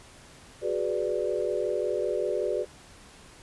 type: chord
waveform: sine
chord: G# half-diminished seventh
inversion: third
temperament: equal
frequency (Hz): 370 / 415.3 / 493.9 / 587.3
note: F#4 / G#4 / B4 / D5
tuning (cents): 0 / 0 / 0 / 0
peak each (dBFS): -31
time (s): 0.61-2.66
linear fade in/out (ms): 50
effects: pink hiss -51 dBFS RMS until 3.42 s + resampled to 24000 Hz